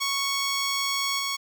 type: tone with level steps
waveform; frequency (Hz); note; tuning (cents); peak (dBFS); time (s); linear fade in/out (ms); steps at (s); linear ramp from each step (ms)
10% pulse; 1108.7; C#6; 0; -16 / -18; 0-1.37; 20; 1.19; 2
effects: none